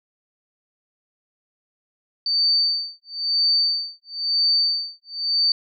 sine tone with tremolo, 4582 Hz, D8, 44 cents flat, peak -15 dBFS, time 2.26-5.52 s, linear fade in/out 2 ms, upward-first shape sine, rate 1 Hz, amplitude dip 100%, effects none

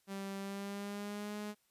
sawtooth tone with pitch glide, 196 to 208.9 Hz, G3 to G#3, 0 to +10 cents, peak -36 dBFS, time 0.07-1.55 s, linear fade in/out 50 ms, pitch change +110 cents, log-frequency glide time 0.38-1.36 s, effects white hiss -75 dBFS RMS until 1.7 s + resampled to 32000 Hz

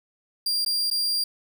40% pulse tone with dropouts, 4768 Hz, D8, 25 cents sharp, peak -21 dBFS, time 0.46-1.24 s, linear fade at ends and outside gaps 5 ms, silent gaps 0.649-0.661 / 0.902-0.911 s, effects none

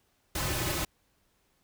pink noise with comb filter, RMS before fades -31 dBFS, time 0.35-0.85 s, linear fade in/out 5 ms, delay 4.3 ms, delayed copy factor -0.65, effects pink hiss -71 dBFS RMS until 1.63 s

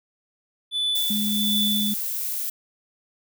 triangle tone with tremolo, 3483 Hz, A7, 18 cents flat, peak -19 dBFS, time 0.71-1.95 s, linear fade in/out 50 ms, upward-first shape triangle, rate 1.4 Hz, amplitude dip 65%
violet noise, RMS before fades -28 dBFS, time 0.95-2.5 s, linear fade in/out 5 ms
sine tone, 208.9 Hz, G#3, 10 cents sharp, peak -24 dBFS, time 1.1-1.94 s, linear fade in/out 5 ms
effects none

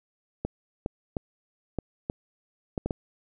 clicks, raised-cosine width 2 ms, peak -15 dBFS, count 8, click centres 0.45 / 0.861 / 1.168 / 1.787 / 2.099 / 2.778 / 2.86 / 2.908 s, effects none

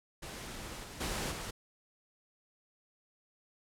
pink noise with level steps, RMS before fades -44 / -47 / -36 / -41 dBFS, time 0.22-1.51 s, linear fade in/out 10 ms, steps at 0.83 / 1 / 1.31 s, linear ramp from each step 10 ms, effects low-pass 11000 Hz 12 dB/octave

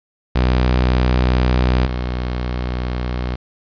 sawtooth tone pair in turn, 62.4 / 61.65 Hz, B1 / B1, +19 / -2 cents, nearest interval unison, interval 21 cents, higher first, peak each -9 / -16 dBFS, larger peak first, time 0.35-1.87 / 1.87-3.36 s, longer first, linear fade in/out 10 ms, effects resampled to 11025 Hz + 7-bit

